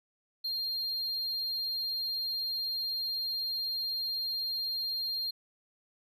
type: tone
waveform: triangle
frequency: 4204 Hz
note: C8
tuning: 7 cents sharp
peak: -30 dBFS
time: 0.44-5.31 s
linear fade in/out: 10 ms
effects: none